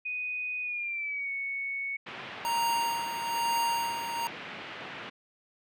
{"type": "tone with pitch glide", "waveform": "sine", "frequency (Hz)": [2489, 2217], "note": ["D#7", "C#7"], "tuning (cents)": [0, 0], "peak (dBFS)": -31, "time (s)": [0.05, 1.97], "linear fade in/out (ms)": 10, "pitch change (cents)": -200, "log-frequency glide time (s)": [0.62, 1.31]}
{"type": "band-pass noise", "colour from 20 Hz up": "white", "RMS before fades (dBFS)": -42, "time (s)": [2.06, 5.1], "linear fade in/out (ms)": 10, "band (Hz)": [110, 2900], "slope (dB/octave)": 24}
{"type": "tone with tremolo", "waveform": "square", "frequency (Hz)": 932.3, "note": "A#5", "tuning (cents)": 0, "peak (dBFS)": -26, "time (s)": [2.45, 4.27], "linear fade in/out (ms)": 0, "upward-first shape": "sine", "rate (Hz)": 1.1, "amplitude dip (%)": 60}
{"effects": []}